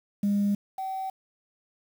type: tone pair in turn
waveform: sine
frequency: 202.8 / 764.3 Hz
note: G#3 / G5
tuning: -41 / -44 cents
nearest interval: octave + major seventh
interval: 2297 cents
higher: second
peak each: -20 / -29 dBFS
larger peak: first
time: 0.23-0.55 / 0.78-1.1 s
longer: neither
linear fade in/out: 5 ms
effects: tanh soft clip ceiling -19 dBFS + 8-bit